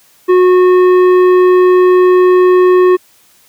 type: tone with tanh clipping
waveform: triangle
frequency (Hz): 364.8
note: F#4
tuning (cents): -24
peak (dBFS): -6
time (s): 0.28-2.97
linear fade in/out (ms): 20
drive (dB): 15
effects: white hiss -48 dBFS RMS until 3.48 s + high-pass 60 Hz 12 dB/octave